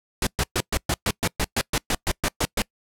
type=noise bursts; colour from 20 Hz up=pink; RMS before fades=-22 dBFS; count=15; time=0.22-2.62 s; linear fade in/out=2 ms; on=48 ms; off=120 ms; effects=noise-tail reverb RT60 0.1 s tail -25 dB re dry + low-pass 12000 Hz 12 dB/octave